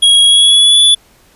square tone with pitch glide, 3309 to 3448 Hz, G#7 to A7, -7 to -36 cents, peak -5 dBFS, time 0.02-0.95 s, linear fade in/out 10 ms, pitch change +71 cents, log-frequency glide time 0.26-0.81 s, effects pink hiss -48 dBFS RMS until 1.35 s + resampled to 32000 Hz

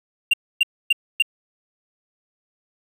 triangle tone bursts, 2780 Hz, F7, 9 cents flat, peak -11 dBFS, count 4, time 0.31-1.224 s, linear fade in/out 5 ms, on 26 ms, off 270 ms, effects none

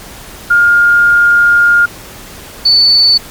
sine tone pair in turn, 1414 / 4489 Hz, F6 / C#8, +21 / +21 cents, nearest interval octave + minor sixth, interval 2000 cents, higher second, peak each -4 dBFS, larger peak neither, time 0.5-1.86 / 2.65-3.18 s, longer first, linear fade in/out 10 ms, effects pink hiss -31 dBFS RMS until 3.3 s + MP3 96 kbps

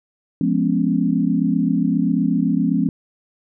sine chord, C# dominant seventh, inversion first, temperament just, 173.24 / 207.9 / 249.5 / 277.2 Hz, E#3 / G#3 / B3 / C#4, -14 / +2 / +18 / 0 cents, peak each -21 dBFS, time 0.41-2.89 s, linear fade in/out 2 ms, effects none

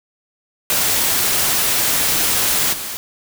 white noise with level steps, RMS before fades -17 / -27 dBFS, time 0.7-2.97 s, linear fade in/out 0 ms, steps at 2.72 s, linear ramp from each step 20 ms, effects none

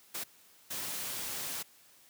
white noise bursts at uneven times, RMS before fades -38 dBFS, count 2, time 0.14-0.24 / 0.7-1.63 s, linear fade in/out 10 ms, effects white hiss -61 dBFS RMS until 2.09 s + high-pass 80 Hz 12 dB/octave

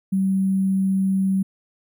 sine tone with sample-and-hold, 191.8 Hz, G3, 37 cents flat, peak -17 dBFS, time 0.12-1.43 s, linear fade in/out 10 ms, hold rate 11025 Hz, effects none

